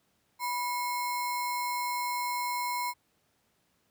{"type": "tone with sample-and-hold", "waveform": "sine", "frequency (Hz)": 980, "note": "B5", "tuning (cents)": -14, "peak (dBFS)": -29, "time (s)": [0.39, 2.94], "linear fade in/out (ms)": 50, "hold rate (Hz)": 3150, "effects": ["pink hiss -72 dBFS RMS until 3.9 s", "high-pass 80 Hz 12 dB/octave"]}